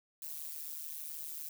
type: noise with amplitude modulation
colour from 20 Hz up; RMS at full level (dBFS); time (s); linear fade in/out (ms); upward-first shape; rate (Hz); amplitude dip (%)
violet; -39; 0.22-1.49; 2; sine; 153; 100
effects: none